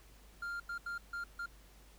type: tone bursts at uneven times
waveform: triangle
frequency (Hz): 1396.9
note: F6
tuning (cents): 0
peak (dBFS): -36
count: 5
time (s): 0.42-0.6 / 0.69-0.78 / 0.86-0.98 / 1.13-1.24 / 1.39-1.46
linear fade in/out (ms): 5
effects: added 50 Hz sine -58 dBFS peak until 1.98 s + pink hiss -63 dBFS RMS until 1.98 s